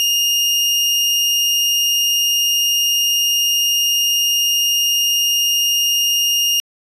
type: tone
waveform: 30% pulse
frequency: 2833 Hz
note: F7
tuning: 24 cents sharp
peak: -11 dBFS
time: 0-6.6 s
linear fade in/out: 0 ms
effects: resampled to 32000 Hz